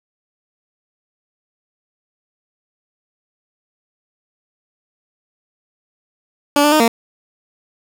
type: tone with pitch steps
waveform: 15% pulse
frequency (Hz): 288.9 / 295.6 / 308.1 / 230.5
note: D4 / D4 / D#4 / A#3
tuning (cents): -28 / +11 / -17 / -19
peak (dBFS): -4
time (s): 6.56-6.88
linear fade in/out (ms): 2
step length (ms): 80
effects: none